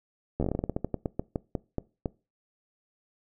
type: slowing click train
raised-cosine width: 2 ms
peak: -15 dBFS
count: 20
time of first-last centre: 0.4-2.058 s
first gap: 12 ms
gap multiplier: 1.19
effects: noise-tail reverb RT60 0.3 s tail -22 dB re dry